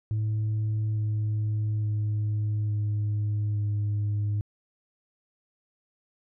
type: tone with pitch steps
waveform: sine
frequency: 107.9 / 106.85 / 105.8 / 104.77 / 103.74 Hz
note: A2 / G#2 / G#2 / G#2 / G#2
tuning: -33 / +50 / +33 / +16 / -1 cents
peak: -22 dBFS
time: 0.11-4.41 s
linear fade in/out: 0 ms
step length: 860 ms
effects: tanh soft clip ceiling -23 dBFS